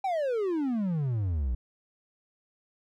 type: exponential sweep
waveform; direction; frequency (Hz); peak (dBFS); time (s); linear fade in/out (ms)
triangle; down; 798 to 57.3; -24; 0.04-1.55; 5
effects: none